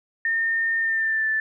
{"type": "tone with pitch glide", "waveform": "sine", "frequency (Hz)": [1820, 1759], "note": ["A#6", "A6"], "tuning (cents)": [-42, -1], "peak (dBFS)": -20, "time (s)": [0.25, 1.4], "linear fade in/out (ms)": 2, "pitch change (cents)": -59, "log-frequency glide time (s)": [0.79, 1.28], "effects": []}